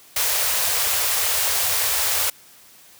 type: band-stop noise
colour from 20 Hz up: white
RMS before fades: -21 dBFS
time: 0.16-2.3 s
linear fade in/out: 5 ms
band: 110 to 440 Hz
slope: 48 dB/octave
effects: white hiss -49 dBFS RMS until 2.99 s + high-pass 60 Hz 12 dB/octave